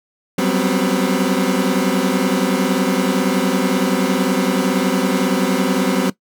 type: tone cluster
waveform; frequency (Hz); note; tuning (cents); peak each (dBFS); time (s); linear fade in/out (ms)
30% pulse; 183.8 / 194.5 / 249.1 / 267.1; F#3 / G3 / B3 / C4; -11 / -13 / +15 / +36; -18; 0.38-6.1; 5
effects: noise-tail reverb RT60 0.1 s tail -18 dB re dry